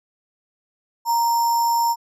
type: tone with sample-and-hold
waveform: sine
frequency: 932.3 Hz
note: A#5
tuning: in tune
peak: -16 dBFS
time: 1.05-1.96 s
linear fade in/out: 50 ms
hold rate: 6300 Hz
effects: resampled to 32000 Hz